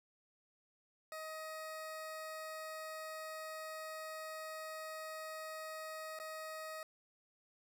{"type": "tone with dropouts", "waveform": "20% pulse", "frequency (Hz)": 630, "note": "D#5", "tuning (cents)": 21, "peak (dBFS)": -39, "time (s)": [1.12, 6.83], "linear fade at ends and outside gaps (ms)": 1, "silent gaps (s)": [6.189, 6.199], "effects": []}